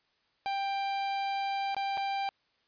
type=tone with dropouts; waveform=45% pulse; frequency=789 Hz; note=G5; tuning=11 cents sharp; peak=-30 dBFS; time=0.46-2.29 s; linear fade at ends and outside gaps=0 ms; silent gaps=1.746-1.766 / 1.972-1.976 s; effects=white hiss -72 dBFS RMS until 2.67 s + resampled to 11025 Hz